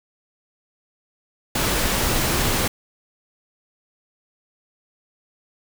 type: noise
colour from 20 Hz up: pink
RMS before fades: -21 dBFS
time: 1.55-2.68 s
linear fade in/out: 5 ms
effects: none